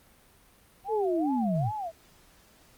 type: tone with vibrato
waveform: sine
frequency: 740 Hz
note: F#5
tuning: in tune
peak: -31 dBFS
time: 0.84-1.92 s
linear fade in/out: 50 ms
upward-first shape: sine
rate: 2.5 Hz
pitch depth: 270 cents each way
type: linear sweep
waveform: sine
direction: down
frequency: 460.6 to 94 Hz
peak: -25 dBFS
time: 0.88-1.72 s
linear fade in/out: 50 ms
effects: pink hiss -59 dBFS RMS until 2.77 s + Opus 32 kbps